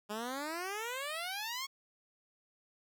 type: exponential sweep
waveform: 10% pulse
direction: up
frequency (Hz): 203.7 to 1118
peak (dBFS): -29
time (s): 0.09-1.67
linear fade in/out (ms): 20
effects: none